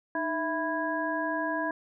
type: harmonic tone with a mistuned harmonic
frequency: 329.6 Hz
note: E4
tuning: in tune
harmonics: 1 / 2 / 3 / 5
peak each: -33 / -33 / -33 / -33 dBFS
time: 0.15-1.71 s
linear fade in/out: 2 ms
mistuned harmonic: 1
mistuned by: -110 cents
effects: none